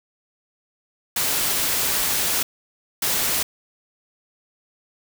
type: noise bursts at uneven times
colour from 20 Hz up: white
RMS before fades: -22 dBFS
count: 2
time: 1.16-2.43 / 3.02-3.43 s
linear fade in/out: 5 ms
effects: none